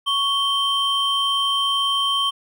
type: tone pair together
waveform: triangle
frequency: 1108.7 / 3131 Hz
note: C#6 / G7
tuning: 0 / -3 cents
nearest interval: octave + tritone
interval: 1797 cents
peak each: -21 / -18 dBFS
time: 0.06-2.31 s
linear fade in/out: 20 ms
effects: none